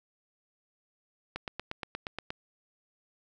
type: click train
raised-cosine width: 0.3 ms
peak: -19 dBFS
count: 9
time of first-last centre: 1.36-2.305 s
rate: 8.47 Hz
effects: none